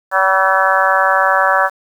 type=harmonic tone with a mistuned harmonic; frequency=190.4 Hz; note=F#3; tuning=50 cents sharp; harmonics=3 / 4 / 5 / 6 / 7 / 8 / 9; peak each=-18 / -18 / -18 / -18 / -18 / -18 / -18 dBFS; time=0.11-1.7 s; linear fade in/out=50 ms; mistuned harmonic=5; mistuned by=+33 cents; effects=7-bit